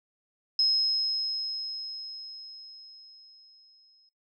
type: tone with exponential decay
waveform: sine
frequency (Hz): 5140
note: E8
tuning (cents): -45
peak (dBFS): -20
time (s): 0.59-4.09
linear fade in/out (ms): 2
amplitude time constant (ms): 760
effects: noise-tail reverb RT60 0.2 s tail -22 dB re dry